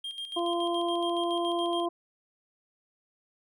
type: tone with tremolo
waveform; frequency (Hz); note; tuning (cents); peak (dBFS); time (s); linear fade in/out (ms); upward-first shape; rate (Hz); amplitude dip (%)
triangle; 3211; G7; +41; -32; 0.04-1.86; 5; square; 7.1; 60
type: harmonic tone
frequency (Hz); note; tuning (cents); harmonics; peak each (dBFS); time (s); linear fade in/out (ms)
343.8; F4; -27; 1 / 2 / 3; -29 / -31 / -34; 0.36-1.89; 10
effects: none